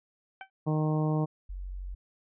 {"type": "tone with exponential decay", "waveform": "20% pulse", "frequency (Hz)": 771, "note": "G5", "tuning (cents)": -29, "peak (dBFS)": -31, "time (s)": [0.41, 0.5], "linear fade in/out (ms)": 1, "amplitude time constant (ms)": 18}
{"type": "harmonic tone", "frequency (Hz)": 154.3, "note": "D#3", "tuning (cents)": -14, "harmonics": [1, 2, 3, 4, 5, 6, 7], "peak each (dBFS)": [-26, -32, -36, -38, -40, -42, -43], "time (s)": [0.66, 1.26], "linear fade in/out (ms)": 20}
{"type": "tone", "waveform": "sine", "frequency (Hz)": 46.25, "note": "F#1", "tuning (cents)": 0, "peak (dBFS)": -35, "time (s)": [1.49, 1.95], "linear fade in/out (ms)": 10}
{"effects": ["resampled to 8000 Hz"]}